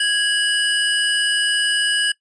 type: tone pair together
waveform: square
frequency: 1653 / 2945 Hz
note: G#6 / F#7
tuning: -9 / -9 cents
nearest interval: minor seventh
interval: 1000 cents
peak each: -20 dBFS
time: 0-2.12 s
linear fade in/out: 5 ms
effects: noise-tail reverb RT60 0.1 s tail -21 dB re dry + resampled to 22050 Hz